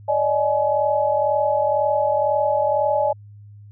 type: tone cluster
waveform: sine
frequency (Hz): 576 / 618 / 846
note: D5 / D#5 / G#5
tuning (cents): -34 / -12 / +32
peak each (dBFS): -21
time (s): 0.08-3.13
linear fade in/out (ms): 10
effects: added 103 Hz sine -40 dBFS peak until 3.71 s